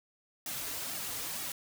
white noise with flanger, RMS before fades -38 dBFS, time 0.46-1.52 s, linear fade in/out 2 ms, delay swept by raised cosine 1.9 to 5.6 ms, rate 2.1 Hz, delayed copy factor -0.75, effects none

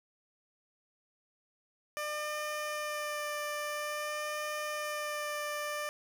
15% pulse tone with vibrato, 598 Hz, D5, 31 cents sharp, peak -28 dBFS, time 1.97-5.89 s, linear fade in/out 0 ms, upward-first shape sine, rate 0.49 Hz, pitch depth 13 cents each way, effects none

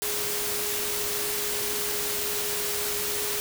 sine tone in noise, 415.3 Hz, G#4, in tune, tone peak -35 dBFS, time 0.02-3.4 s, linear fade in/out 0 ms, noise white, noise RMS -29 dBFS, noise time 0.02-3.4 s, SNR -9 dB, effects none

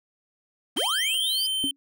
square linear sweep, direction up, 196 to 5020 Hz, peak -28 dBFS, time 0.76-1.47 s, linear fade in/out 10 ms
square tone with pitch glide, 3134 to 3100 Hz, G7 to G7, -1 to -20 cents, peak -25 dBFS, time 0.77-1.71 s, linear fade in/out 2 ms, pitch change -19 cents, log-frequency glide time 1.25-1.46 s
click, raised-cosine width 0.2 ms, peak -28 dBFS, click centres 1.144 s
sine tone with exponential decay, 277.2 Hz, C#4, in tune, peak -23 dBFS, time 1.64-1.76 s, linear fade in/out 0 ms, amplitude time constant 24 ms
effects none

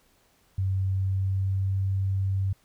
sine tone with pitch glide, 95.5 to 96.55 Hz, G2 to G2, -45 to -26 cents, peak -23 dBFS, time 0.58-2.53 s, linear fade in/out 5 ms, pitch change +19 cents, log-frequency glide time 0.89-1.76 s, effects pink hiss -64 dBFS RMS until 2.64 s

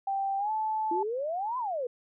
sine tone with pitch glide, 784 to 869.9 Hz, G5 to A5, 0 to -20 cents, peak -27 dBFS, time 0.07-1.03 s, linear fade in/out 5 ms, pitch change +180 cents, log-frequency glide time 0.38-0.51 s
sine exponential two-way sweep, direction up then down, 328.6 to 1042 to 467.3 Hz, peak -29 dBFS, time 0.91-1.87 s, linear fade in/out 5 ms, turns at 1.58 s
effects none

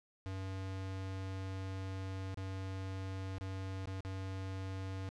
square tone with dropouts, 95.4 Hz, G2, 47 cents flat, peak -40 dBFS, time 0.26-5.09 s, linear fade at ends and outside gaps 0 ms, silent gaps 2.344-2.373 / 3.383-3.41 / 3.856-3.873 / 4.006-4.049 s, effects low-pass 6000 Hz 12 dB/octave

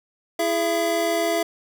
square tone cluster, 333.1 / 413.2 / 673 Hz, E4 / G#4 / E5, +18 / -9 / +36 cents, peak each -27 / -28 / -23 dBFS, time 0.39-1.43 s, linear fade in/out 5 ms, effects none

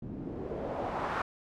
white noise with low-pass filter sweep, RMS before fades -36 dBFS, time 0.02-1.22 s, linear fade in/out 5 ms, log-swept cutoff 210 to 1300 Hz, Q 1.8, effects none

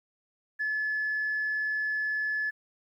sine tone, 1721 Hz, A6, 39 cents flat, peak -26 dBFS, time 0.59-2.51 s, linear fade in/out 20 ms, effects tanh soft clip ceiling -23 dBFS + 11-bit

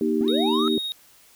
sine chord, Eb major, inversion second, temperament equal with one note detuned, 235.9 / 311.1 / 392 Hz, Bb3 / Eb4 / G4, +21 / 0 / 0 cents, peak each -24 dBFS, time 0.01-0.78 s, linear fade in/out 2 ms
triangle linear sweep, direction up, 226.3 to 1318.5 Hz, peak -24 dBFS, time 0.21-0.68 s, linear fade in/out 0 ms
triangle tone with tremolo, 3746 Hz, A#7, 8 cents sharp, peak -24 dBFS, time 0.28-0.92 s, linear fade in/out 0 ms, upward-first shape sine, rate 16 Hz, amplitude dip 25%
effects white hiss -54 dBFS RMS until 1.35 s

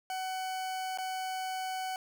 40% pulse tone with dropouts, 750 Hz, F#5, 23 cents sharp, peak -33 dBFS, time 0.1-1.96 s, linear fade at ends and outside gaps 1 ms, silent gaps 0.975-0.985 s, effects none

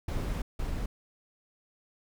brown noise bursts at uneven times, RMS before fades -32 dBFS, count 2, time 0.08-0.42 / 0.59-0.86 s, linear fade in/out 5 ms, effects none

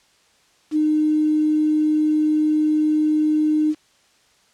sine tone with quantisation, 306.3 Hz, D#4, 27 cents flat, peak -15 dBFS, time 0.71-3.75 s, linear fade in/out 50 ms, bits 7, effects white hiss -58 dBFS RMS until 4.53 s + low-pass 7000 Hz 12 dB/octave

